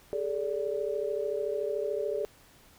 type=tone cluster; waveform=sine; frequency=405.5 / 439.1 / 580 Hz; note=G#4 / A4 / D5; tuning=-41 / -4 / -22 cents; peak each=-33 / -33 / -33 dBFS; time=0.13-2.25 s; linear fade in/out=0 ms; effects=pink hiss -58 dBFS RMS until 2.78 s